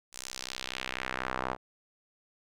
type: tone with band-pass filter sweep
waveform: sawtooth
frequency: 64.1 Hz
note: C2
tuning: 35 cents flat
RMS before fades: -37 dBFS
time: 0.12-1.57 s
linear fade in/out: 50 ms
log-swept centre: 7900 to 910 Hz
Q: 1.4
effects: none